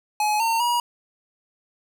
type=tone with pitch steps; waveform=square; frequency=845 / 911 / 959 Hz; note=G#5 / A#5 / A#5; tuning=+30 / -40 / +49 cents; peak=-20 dBFS; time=0.2-0.8 s; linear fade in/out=2 ms; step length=200 ms; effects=none

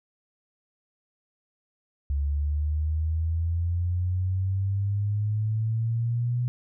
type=exponential sweep; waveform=sine; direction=up; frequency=70 to 123.47 Hz; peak=-23 dBFS; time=2.1-6.48 s; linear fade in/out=0 ms; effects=none

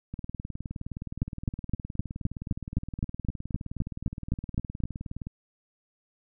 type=two click trains; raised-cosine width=5 ms; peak=-23 / -14 dBFS; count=100 / 15; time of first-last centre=0.14-5.27 / 1.22-4.838 s; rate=19.3 / 3.87 Hz; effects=none

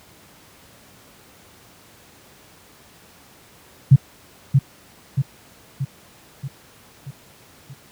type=tone with echo; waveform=sine; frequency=135.9 Hz; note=C#3; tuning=34 cents flat; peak=-4 dBFS; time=3.91-3.96 s; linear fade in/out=10 ms; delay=630 ms; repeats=6; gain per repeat=-5 dB; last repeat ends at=7.74 s; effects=pink hiss -49 dBFS RMS until 7.91 s + high-pass 80 Hz 12 dB/octave

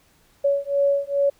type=beating tone pair; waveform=sine; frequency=561 / 563.4 Hz; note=C#5 / C#5; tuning=+21 / +28 cents; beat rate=2.4 Hz; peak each=-21 dBFS; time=0.44-1.3 s; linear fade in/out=10 ms; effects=pink hiss -59 dBFS RMS until 1.39 s

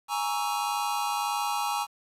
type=chord; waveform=square; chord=A# half-diminished seventh; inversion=third; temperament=equal with one note detuned; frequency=830.6 / 932.3 / 1118.4 / 1318.5 Hz; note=G#5 / A#5 / C#6 / E6; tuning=0 / 0 / +15 / 0 cents; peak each=-31 / -33 / -35 / -36 dBFS; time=0.08-1.87 s; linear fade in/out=50 ms; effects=resampled to 32000 Hz + 9-bit

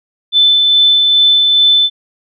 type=tone with tremolo; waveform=sine; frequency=3520 Hz; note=A7; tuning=in tune; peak=-5 dBFS; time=0.32-1.9 s; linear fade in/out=50 ms; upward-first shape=sine; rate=2.4 Hz; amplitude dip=25%; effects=none

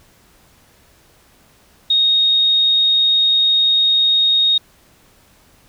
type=tone; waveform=sine; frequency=3729 Hz; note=A#7; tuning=in tune; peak=-11 dBFS; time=1.9-4.58 s; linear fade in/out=5 ms; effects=pink hiss -52 dBFS RMS until 5.68 s

